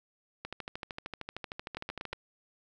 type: two click trains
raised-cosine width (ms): 0.3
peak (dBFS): -21 / -22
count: 4 / 23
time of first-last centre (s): 1.77-2.131 / 0.45-2.129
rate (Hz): 8.3 / 13.1
effects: none